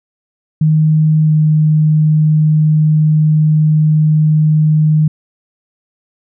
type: tone with pitch glide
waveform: sine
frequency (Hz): 155.56 to 154.22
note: D#3 to D#3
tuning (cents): 0 to -15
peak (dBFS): -7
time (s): 0.61-5.08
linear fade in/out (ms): 5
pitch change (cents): -15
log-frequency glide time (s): 1.25-1.31
effects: none